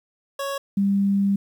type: tone pair in turn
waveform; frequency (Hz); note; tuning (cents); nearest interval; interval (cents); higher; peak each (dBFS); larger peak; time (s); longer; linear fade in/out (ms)
25% pulse / sine; 554.4 / 198.4; C#5 / G3; 0 / +21; octave + tritone; 1779; first; -22 / -17; second; 0.39-0.58 / 0.77-1.36; second; 5
effects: 9-bit